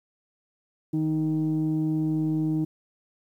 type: tone pair together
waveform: sine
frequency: 156.47 / 312.4 Hz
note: D#3 / D#4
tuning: +10 / +7 cents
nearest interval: octave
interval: 1197 cents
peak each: -25 / -23 dBFS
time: 0.93-2.65 s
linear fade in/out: 10 ms
effects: tanh soft clip ceiling -18 dBFS + 10-bit